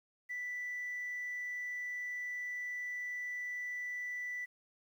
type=tone; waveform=sine; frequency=1975.5 Hz; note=B6; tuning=in tune; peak=-36 dBFS; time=0.29-4.46 s; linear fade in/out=20 ms; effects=tanh soft clip ceiling -34 dBFS + 11-bit